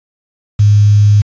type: tone with quantisation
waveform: sine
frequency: 103.6 Hz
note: G#2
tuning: 4 cents flat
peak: -4 dBFS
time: 0.59-1.22 s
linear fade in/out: 10 ms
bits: 5
effects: resampled to 16000 Hz